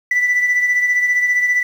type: beating tone pair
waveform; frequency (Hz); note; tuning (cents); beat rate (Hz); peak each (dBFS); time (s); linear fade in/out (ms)
sine; 1975.5 / 1990.5; B6 / B6; 0 / +13; 15; -12 / -20; 0.11-1.63; 5
effects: tanh soft clip ceiling -10 dBFS + 7-bit